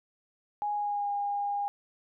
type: tone with pitch glide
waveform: sine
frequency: 829 to 811.9 Hz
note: G#5 to G#5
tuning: -3 to -39 cents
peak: -28 dBFS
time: 0.62-1.68 s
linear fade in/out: 0 ms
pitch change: -36 cents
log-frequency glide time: 0.74-1.1 s
effects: none